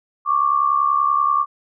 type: tone pair together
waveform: sine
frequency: 1104.3 / 1174.7 Hz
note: C#6 / D6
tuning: -7 / 0 cents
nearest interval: minor second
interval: 107 cents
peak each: -18 / -17 dBFS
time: 0.25-1.46 s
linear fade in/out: 50 ms
effects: none